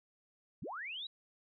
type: linear sweep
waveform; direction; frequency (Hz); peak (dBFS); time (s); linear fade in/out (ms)
sine; up; 82.41 to 3964; -40; 0.62-1.07; 5
effects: none